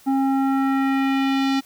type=tone with low-pass filter sweep; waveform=square; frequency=270 Hz; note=C#4; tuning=45 cents flat; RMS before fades=-20 dBFS; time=0.06-1.61 s; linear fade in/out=20 ms; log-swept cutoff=740 to 4600 Hz; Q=1.5; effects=white hiss -51 dBFS RMS until 1.65 s